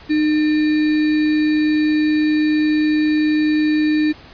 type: tone with sample-and-hold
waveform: sine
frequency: 305.3 Hz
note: D#4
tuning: 33 cents flat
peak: -13 dBFS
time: 0.09-4.13 s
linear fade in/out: 20 ms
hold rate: 2100 Hz
effects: pink hiss -42 dBFS RMS until 4.33 s + resampled to 11025 Hz